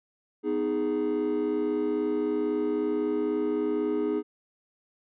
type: chord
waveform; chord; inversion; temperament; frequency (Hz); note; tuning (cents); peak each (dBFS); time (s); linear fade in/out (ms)
triangle; G# minor; first; just; 249.2 / 311.5 / 415.3; B3 / D#4 / G#4; +16 / +2 / 0; -30 / -26 / -25; 0.43-4.23; 50
effects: tanh soft clip ceiling -17 dBFS + resampled to 8000 Hz